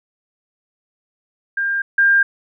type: tone pair in turn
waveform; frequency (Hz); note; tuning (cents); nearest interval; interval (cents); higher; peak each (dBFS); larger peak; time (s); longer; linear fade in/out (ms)
sine; 1600 / 1600; G6 / G6; +35 / +35; unison; 0; neither; -17 / -10; second; 1.57-1.82 / 1.98-2.23; neither; 5
effects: none